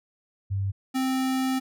sine / square tone pair in turn, 98 / 261.6 Hz, G2 / C4, 0 / 0 cents, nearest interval octave + perfect fourth, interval 1700 cents, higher second, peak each -24 dBFS, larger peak neither, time 0.5-0.72 / 0.94-1.6 s, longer second, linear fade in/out 20 ms, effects none

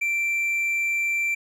triangle tone, 2349 Hz, D7, in tune, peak -20 dBFS, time 0.01-1.35 s, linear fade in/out 10 ms, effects none

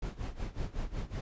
brown noise with tremolo, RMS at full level -34 dBFS, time 0.02-1.21 s, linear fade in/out 5 ms, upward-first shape sine, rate 5.4 Hz, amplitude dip 85%, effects resampled to 16000 Hz

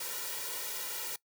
white noise with comb filter, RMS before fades -38 dBFS, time 0-1.16 s, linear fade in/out 5 ms, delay 2.1 ms, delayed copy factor +0.95, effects noise-tail reverb RT60 0.1 s tail -20 dB re dry + high-pass 200 Hz 12 dB/octave

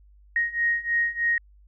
sine beating tone pair, 1871 / 1874.2 Hz, A#6 / A#6, +6 / +9 cents, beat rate 3.2 Hz, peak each -26 / -24 dBFS, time 0.36-1.38 s, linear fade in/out 2 ms, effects added 50 Hz sine -51 dBFS peak until 1.67 s

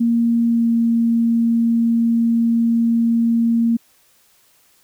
sine tone with pitch glide, 233.1 to 231.4 Hz, A#3 to A#3, 0 to -13 cents, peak -13 dBFS, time 0-3.77 s, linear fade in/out 10 ms, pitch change -13 cents, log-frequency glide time 0.48-0.67 s, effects white hiss -56 dBFS RMS until 4.83 s

